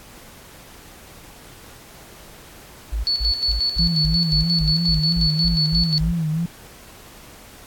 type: tone bursts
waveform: sine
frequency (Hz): 54.1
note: A1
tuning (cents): -29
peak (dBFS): -20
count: 12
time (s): 2.92-6.12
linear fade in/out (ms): 10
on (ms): 120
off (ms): 160
type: tone with tremolo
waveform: sine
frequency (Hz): 4435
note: C#8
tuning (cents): 0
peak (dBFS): -17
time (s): 3.07-5.98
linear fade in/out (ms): 0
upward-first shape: square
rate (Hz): 5.6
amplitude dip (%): 60
type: tone with vibrato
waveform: sine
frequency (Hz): 162.5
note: E3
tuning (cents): -24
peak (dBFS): -19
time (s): 3.79-6.46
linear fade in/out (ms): 5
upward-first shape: sine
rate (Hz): 3.1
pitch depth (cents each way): 95
effects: pink hiss -44 dBFS RMS until 7.66 s + AAC 64 kbps